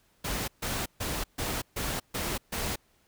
pink noise bursts, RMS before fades -32 dBFS, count 7, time 0.24-2.76 s, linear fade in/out 10 ms, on 240 ms, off 140 ms, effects pink hiss -67 dBFS RMS until 3.07 s

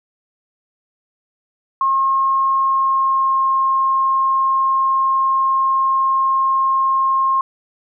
sine tone with pitch glide, 1075 to 1068.2 Hz, C6 to C6, +47 to +36 cents, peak -13 dBFS, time 1.81-7.41 s, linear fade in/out 2 ms, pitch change -11 cents, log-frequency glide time 2.59-3.43 s, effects none

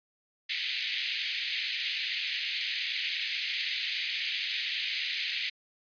pink band-pass noise, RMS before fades -33 dBFS, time 0.49-5.5 s, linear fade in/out 10 ms, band 2000 to 4600 Hz, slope 48 dB/octave, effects resampled to 11025 Hz

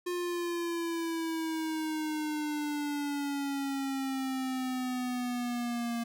square exponential sweep, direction down, 356.2 to 233.1 Hz, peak -32 dBFS, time 0.06-6.04 s, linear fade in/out 10 ms, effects none

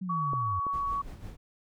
sine linear sweep, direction down, 191.3 to 87.31 Hz, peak -32 dBFS, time 0.01-0.6 s, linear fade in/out 10 ms
sine tone with pitch glide, 1130 to 1123.5 Hz, C#6 to C#6, +33 to +23 cents, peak -28 dBFS, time 0.09-1.02 s, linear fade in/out 10 ms, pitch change -10 cents, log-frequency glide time 0.31-0.67 s
clicks, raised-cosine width 2 ms, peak -24 / -27 dBFS, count 2, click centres 0.334 / 0.667 s
brown noise with tremolo, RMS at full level -40 dBFS, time 0.72-1.37 s, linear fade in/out 20 ms, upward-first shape sine, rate 5.9 Hz, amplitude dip 55%
effects none

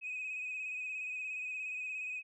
sine tone with vibrato, 2520 Hz, D#7, 21 cents sharp, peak -36 dBFS, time 0.01-2.23 s, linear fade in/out 50 ms, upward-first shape square, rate 17 Hz, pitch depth 26 cents each way, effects tanh soft clip ceiling -34 dBFS

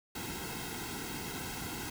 pink noise with comb filter, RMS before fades -40 dBFS, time 0.15-1.9 s, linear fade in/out 5 ms, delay 1.7 ms, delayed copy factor -0.8, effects none

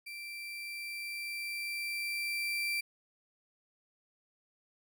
35% pulse tone with level ramp, 2349 Hz, D7, in tune, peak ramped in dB -40 to -29 dBFS, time 0.06-2.81 s, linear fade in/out 10 ms, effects none

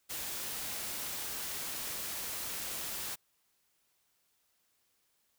white noise, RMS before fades -39 dBFS, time 0.09-3.16 s, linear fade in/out 20 ms, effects white hiss -75 dBFS RMS until 5.38 s

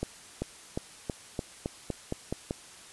accelerating click train, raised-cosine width 2 ms, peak -17 dBFS, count 10, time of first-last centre 0.03-2.509 s, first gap 390 ms, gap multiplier 0.91, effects white hiss -50 dBFS RMS until 2.92 s + resampled to 24000 Hz

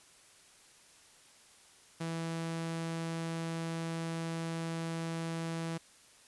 sawtooth tone, 164.81 Hz, E3, in tune, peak -31 dBFS, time 2-5.78 s, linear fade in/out 10 ms, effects white hiss -60 dBFS RMS until 6.27 s + resampled to 24000 Hz

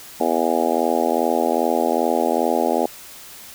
harmonic tone, 82.5 Hz, E2, 2 cents sharp, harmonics 3 / 4 / 5 / 6 / 7 / 8 / 9 / 10, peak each -25 / -25 / -25 / -25 / -25 / -25 / -25 / -25 dBFS, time 0.2-2.86 s, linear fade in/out 5 ms, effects white hiss -40 dBFS RMS until 3.54 s

